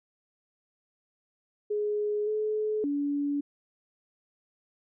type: tone with pitch steps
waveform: sine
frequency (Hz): 418.1 / 428.3 / 286.6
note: G#4 / A4 / D4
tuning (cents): +12 / -47 / -42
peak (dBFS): -26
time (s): 1.7-3.41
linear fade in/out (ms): 10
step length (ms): 570
effects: none